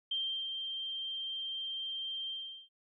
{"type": "tone with ADSR envelope", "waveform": "sine", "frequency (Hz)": 3158, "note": "G7", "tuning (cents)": 12, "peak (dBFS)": -31, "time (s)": [0.11, 2.69], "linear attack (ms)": 6, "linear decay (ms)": 360, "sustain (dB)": -5, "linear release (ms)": 400, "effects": []}